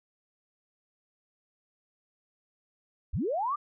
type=linear sweep; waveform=sine; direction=up; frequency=32.7 to 1226 Hz; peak=-27 dBFS; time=3.13-3.56 s; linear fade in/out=10 ms; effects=none